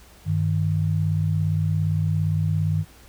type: tone pair together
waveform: sine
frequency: 98.13 / 155.56 Hz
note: G2 / D#3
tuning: +2 / 0 cents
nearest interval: minor sixth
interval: 798 cents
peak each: -22 dBFS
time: 0.25-2.85 s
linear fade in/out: 50 ms
effects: added 60 Hz sine -51 dBFS peak until 3.08 s + pink hiss -51 dBFS RMS until 3.08 s